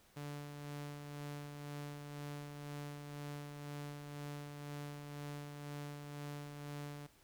sawtooth tone with tremolo, 145.4 Hz, D3, 17 cents flat, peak -39 dBFS, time 0.16-7.07 s, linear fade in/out 10 ms, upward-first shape sine, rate 2 Hz, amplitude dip 40%, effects pink hiss -67 dBFS RMS until 7.23 s

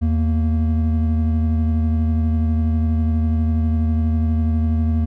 triangle tone pair together, 80.73 / 230 Hz, E2 / A#3, -36 / -23 cents, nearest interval octave + tritone, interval 1813 cents, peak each -14 / -20 dBFS, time 0.01-5.06 s, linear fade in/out 20 ms, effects none

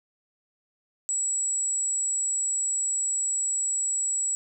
sine tone, 7780 Hz, B8, 27 cents flat, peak -24 dBFS, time 1.09-4.35 s, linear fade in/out 0 ms, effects none

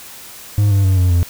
triangle tone with pitch steps, 103.2 / 98.82 / 94.63 / 90.62 / 86.78 Hz, G#2 / G2 / F#2 / F#2 / F2, -10 / +14 / +39 / -36 / -10 cents, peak -8 dBFS, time 0.58-1.23 s, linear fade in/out 0 ms, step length 130 ms, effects white hiss -36 dBFS RMS until 1.29 s

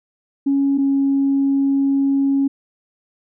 sine tone pair in turn, 277.2 / 275.3 Hz, C#4 / C#4, 0 / -12 cents, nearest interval unison, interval 12 cents, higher first, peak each -13 dBFS, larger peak neither, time 0.46-0.78 / 0.78-2.48 s, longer second, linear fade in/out 10 ms, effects tanh soft clip ceiling -9 dBFS

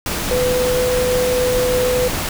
sine tone in noise, 500 Hz, B4, 21 cents sharp, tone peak -15 dBFS, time 0.31-2.08 s, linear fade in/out 2 ms, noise pink, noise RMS -22 dBFS, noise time 0.06-2.29 s, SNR +4 dB, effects none

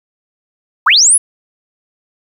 sine linear sweep, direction up, 815 to 10830 Hz, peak -5 dBFS, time 0.86-1.18 s, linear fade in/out 10 ms, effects 7-bit

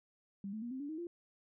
sine tone with pitch steps, 198 / 217.2 / 238.2 / 261.3 / 286.6 / 314.3 / 344.7 Hz, G3 / A3 / A#3 / C4 / D4 / D#4 / F4, +18 / -22 / +38 / -2 / -42 / +18 / -23 cents, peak -39 dBFS, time 0.44-1.07 s, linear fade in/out 2 ms, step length 90 ms, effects none

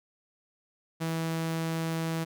sawtooth tone, 163.2 Hz, E3, 17 cents flat, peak -25 dBFS, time 1-2.25 s, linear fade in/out 20 ms, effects none

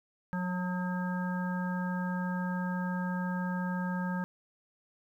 harmonic tone with a mistuned harmonic, 181.4 Hz, F#3, 34 cents flat, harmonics 1 / 3 / 5 / 7 / 9, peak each -31 / -44 / -40 / -45 / -41 dBFS, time 0.33-4.24 s, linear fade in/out 0 ms, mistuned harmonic 9, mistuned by -25 cents, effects 11-bit

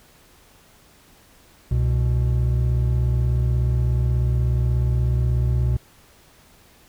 triangle tone pair together, 65.8 / 122.36 Hz, C2 / B2, +10 / -16 cents, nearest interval major seventh, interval 1074 cents, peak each -18 dBFS, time 1.71-5.77 s, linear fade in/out 5 ms, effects pink hiss -53 dBFS RMS until 6.88 s

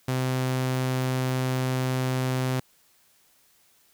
sawtooth tone, 129.1 Hz, C3, 23 cents flat, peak -20 dBFS, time 0.08-2.6 s, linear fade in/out 5 ms, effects white hiss -62 dBFS RMS until 3.93 s

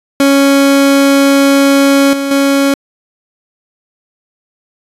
30% pulse tone with level steps, 277.2 Hz, C#4, in tune, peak -3 / -11 / -5 dBFS, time 0.2-2.74 s, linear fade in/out 2 ms, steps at 2.13 / 2.31 s, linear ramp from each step 2 ms, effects resampled to 32000 Hz

